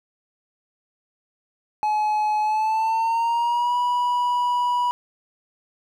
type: tone with pitch glide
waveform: triangle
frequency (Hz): 850 to 976.4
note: G#5 to B5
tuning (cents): +40 to -20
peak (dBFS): -17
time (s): 1.83-4.91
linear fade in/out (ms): 0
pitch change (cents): +240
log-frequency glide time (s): 2.41-3.76
effects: none